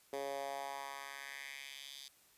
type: tone with high-pass filter sweep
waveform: 10% pulse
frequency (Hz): 138.59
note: C#3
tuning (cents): 0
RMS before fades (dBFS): -45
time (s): 0.13-2.08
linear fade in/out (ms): 2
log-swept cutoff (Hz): 440 to 4100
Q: 2.4
effects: white hiss -67 dBFS RMS until 2.37 s + resampled to 32000 Hz